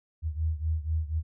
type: beating tone pair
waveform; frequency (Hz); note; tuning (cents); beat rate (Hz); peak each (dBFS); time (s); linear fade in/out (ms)
sine; 78 / 82.1; D#2 / E2; +5 / -6; 4.1; -28 / -31; 0.22-1.23; 50
effects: none